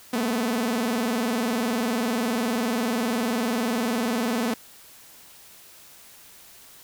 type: tone with vibrato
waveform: sawtooth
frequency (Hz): 234.1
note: A#3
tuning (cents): +8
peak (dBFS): -19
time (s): 0.13-4.54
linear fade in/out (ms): 5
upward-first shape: square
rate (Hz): 20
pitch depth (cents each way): 120
effects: white hiss -49 dBFS RMS until 6.83 s